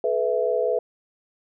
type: chord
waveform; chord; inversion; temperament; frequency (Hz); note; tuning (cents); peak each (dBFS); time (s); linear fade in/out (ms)
sine; A suspended second; none; equal with one note detuned; 429 / 493.9 / 659.3; A4 / B4 / E5; -44 / 0 / 0; -25 / -23 / -25; 0.04-0.79; 2
effects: none